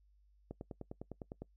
click train, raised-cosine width 2 ms, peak -30 dBFS, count 10, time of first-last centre 0.51-1.42 s, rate 9.89 Hz, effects noise-tail reverb RT60 0.1 s tail -23 dB re dry + added 50 Hz sine -65 dBFS peak until 1.56 s

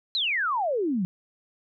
sine exponential sweep, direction down, 4182 to 171.3 Hz, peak -23 dBFS, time 0.15-1.05 s, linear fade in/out 0 ms, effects none

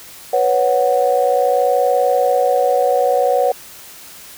sine chord, B suspended second, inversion none, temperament equal, 493.9 / 554.4 / 740 Hz, B4 / C#5 / F#5, 0 / 0 / 0 cents, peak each -16 dBFS, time 0.33-3.52 s, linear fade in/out 5 ms, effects tanh soft clip ceiling -2 dBFS + white hiss -38 dBFS RMS until 4.37 s

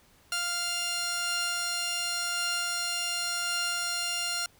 10% pulse tone pair together, 698 / 1396.9 Hz, F5 / F6, -1 / 0 cents, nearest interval octave, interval 1201 cents, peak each -29 / -21 dBFS, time 0.32-4.46 s, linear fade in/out 2 ms, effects pink hiss -61 dBFS RMS until 4.59 s

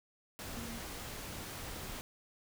sine tone in noise, 230.6 Hz, A#3, 19 cents flat, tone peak -44 dBFS, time 0.57-0.78 s, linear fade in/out 0 ms, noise pink, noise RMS -44 dBFS, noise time 0.39-2.01 s, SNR -3 dB, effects none

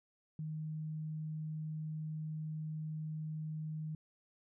sine tone, 155.56 Hz, D#3, in tune, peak -38 dBFS, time 0.39-3.95 s, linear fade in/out 2 ms, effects none

